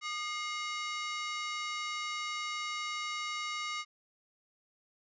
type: ring-modulated tone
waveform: sawtooth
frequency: 1675 Hz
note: G#6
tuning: 14 cents sharp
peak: -28 dBFS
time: 0.01-3.85 s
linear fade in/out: 50 ms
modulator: 456 Hz
effects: resampled to 16000 Hz